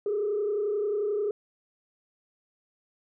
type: tone with frequency modulation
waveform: sine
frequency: 415.3 Hz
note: G#4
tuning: in tune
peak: -24 dBFS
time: 0.06-1.31 s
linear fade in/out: 2 ms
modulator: 31.3 Hz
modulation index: 0.67
effects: tanh soft clip ceiling -21 dBFS